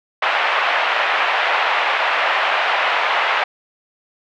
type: band-pass noise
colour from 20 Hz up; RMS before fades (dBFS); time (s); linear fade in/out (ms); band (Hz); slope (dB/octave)
pink; -18; 0.22-3.44; 5; 680 to 2900; 24
effects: none